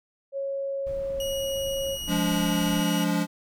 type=tone with pitch glide; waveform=sine; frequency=550 to 545.9 Hz; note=C#5 to C#5; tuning=-14 to -27 cents; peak=-27 dBFS; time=0.32-1.98 s; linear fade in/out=50 ms; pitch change=-13 cents; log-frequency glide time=0.68-1.48 s
type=noise; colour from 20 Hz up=brown; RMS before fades=-41 dBFS; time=0.86-2.81 s; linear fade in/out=10 ms
type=tone; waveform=sawtooth; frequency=2899 Hz; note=F#7; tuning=36 cents flat; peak=-29 dBFS; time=1.2-3.04 s; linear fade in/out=2 ms
type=chord; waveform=square; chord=D diminished; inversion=first; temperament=equal with one note detuned; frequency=174.61 / 207.7 / 286.5 Hz; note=F3 / Ab3 / D4; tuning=0 / 0 / -43 cents; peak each=-27 / -29 / -28 dBFS; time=2.07-3.27 s; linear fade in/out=50 ms
effects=none